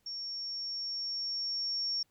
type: tone with level ramp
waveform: sine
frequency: 5500 Hz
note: F8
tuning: 27 cents flat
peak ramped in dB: -37 to -30 dBFS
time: 0.06-2.03 s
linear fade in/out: 5 ms
effects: pink hiss -74 dBFS RMS until 2.1 s